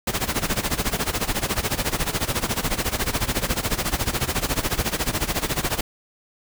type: noise with tremolo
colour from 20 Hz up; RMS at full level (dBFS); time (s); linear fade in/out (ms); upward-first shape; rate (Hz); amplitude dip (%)
pink; -21; 0.07-5.81; 5; sine; 14; 85
effects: none